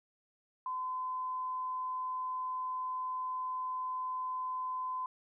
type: tone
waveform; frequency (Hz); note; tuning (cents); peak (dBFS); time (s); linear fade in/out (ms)
sine; 1021; C6; -43; -34; 0.66-5.06; 2
effects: none